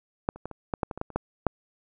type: clicks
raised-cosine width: 1 ms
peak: -10 / -29 / -20 / -25 / -13 / -11 / -19 / -23 / -15 / -29 / -12 / -7 dBFS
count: 12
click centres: 0.289 / 0.36 / 0.456 / 0.513 / 0.738 / 0.832 / 0.912 / 0.976 / 1.014 / 1.103 / 1.16 / 1.467 s
effects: none